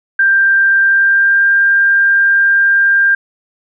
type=tone with pitch glide; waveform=sine; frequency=1582 to 1594.8 Hz; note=G6 to G6; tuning=+15 to +29 cents; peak=-7 dBFS; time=0.19-3.15 s; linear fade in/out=5 ms; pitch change=+14 cents; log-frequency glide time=0.82-1.45 s; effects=none